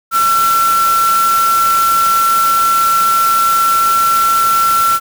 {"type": "tone in noise", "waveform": "sine", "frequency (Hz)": 1350, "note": "E6", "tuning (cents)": 41, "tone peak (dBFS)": -9, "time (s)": [0.11, 5], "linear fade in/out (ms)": 50, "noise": "white", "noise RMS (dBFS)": -21, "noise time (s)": [0.11, 5], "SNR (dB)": 9, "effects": []}